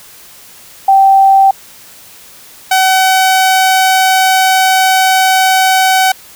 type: tone pair in turn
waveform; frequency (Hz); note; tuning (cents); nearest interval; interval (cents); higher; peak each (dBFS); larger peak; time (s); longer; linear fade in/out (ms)
sine / sawtooth; 779 / 756.4; G5 / F#5; -11 / +38; minor second; 51; first; -3; neither; 0.88-1.51 / 2.71-6.12; second; 5
effects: white hiss -37 dBFS RMS until 6.35 s

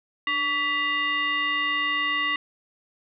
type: tone with frequency modulation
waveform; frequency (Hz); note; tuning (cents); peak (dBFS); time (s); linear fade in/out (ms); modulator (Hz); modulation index
sine; 1975.5; B6; 0; -22; 0.27-2.36; 2; 839; 1.1
effects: none

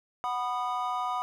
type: chord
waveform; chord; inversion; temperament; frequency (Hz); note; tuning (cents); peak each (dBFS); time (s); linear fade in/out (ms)
triangle; B major; second; equal with one note detuned; 740 / 987.8 / 1230.9; F#5 / B5 / D#6; 0 / 0 / -19; -31; 0.24-1.22; 0
effects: none

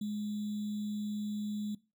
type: tone with sample-and-hold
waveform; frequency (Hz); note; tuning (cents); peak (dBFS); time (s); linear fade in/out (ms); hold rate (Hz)
sine; 209.3; G#3; +14; -33; 0.01-1.75; 5; 3675
effects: noise-tail reverb RT60 0.3 s tail -21 dB re dry

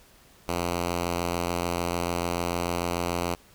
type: tone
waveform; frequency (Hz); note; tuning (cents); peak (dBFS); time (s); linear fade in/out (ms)
5% pulse; 86.8; F2; -10; -15; 0.48-3.35; 5
effects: pink hiss -56 dBFS RMS until 3.54 s

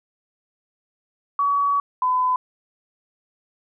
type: tone pair in turn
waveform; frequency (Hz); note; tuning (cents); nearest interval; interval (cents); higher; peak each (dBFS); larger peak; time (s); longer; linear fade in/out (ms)
sine; 1133 / 1009.4; C#6 / B5; +37 / +38; major second; 199; first; -17; neither; 1.39-1.8 / 2.02-2.36; first; 2
effects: none

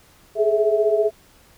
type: tone cluster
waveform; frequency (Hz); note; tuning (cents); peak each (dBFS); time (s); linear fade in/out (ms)
sine; 414.7 / 430 / 657; G#4 / A4 / E5; -3 / -40 / -6; -20; 0.35-1.11; 50
effects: pink hiss -53 dBFS RMS until 1.57 s

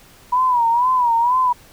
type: tone with vibrato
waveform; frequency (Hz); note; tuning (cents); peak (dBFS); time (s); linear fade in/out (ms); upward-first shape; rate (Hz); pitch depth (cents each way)
sine; 971; B5; -30; -13; 0.32-1.53; 10; sine; 2.1; 100
effects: pink hiss -47 dBFS RMS until 1.72 s

